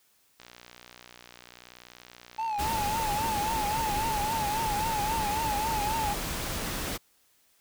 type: click train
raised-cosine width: 0.2 ms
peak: -29 dBFS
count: 170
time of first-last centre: 0.4-3.189 s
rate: 60.6 Hz
type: tone with vibrato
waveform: triangle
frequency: 863 Hz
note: A5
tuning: 34 cents flat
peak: -26 dBFS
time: 2.38-6.14 s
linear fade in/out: 10 ms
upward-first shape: triangle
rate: 3.7 Hz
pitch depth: 110 cents each way
type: noise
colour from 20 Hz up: pink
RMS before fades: -33 dBFS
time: 2.58-6.98 s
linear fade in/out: 20 ms
effects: white hiss -66 dBFS RMS until 7.6 s